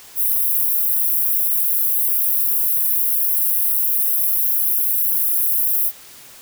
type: high-pass noise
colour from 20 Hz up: white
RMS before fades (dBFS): -18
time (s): 0.15-5.92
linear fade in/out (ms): 50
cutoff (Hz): 11000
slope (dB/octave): 48
effects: white hiss -42 dBFS RMS until 6.41 s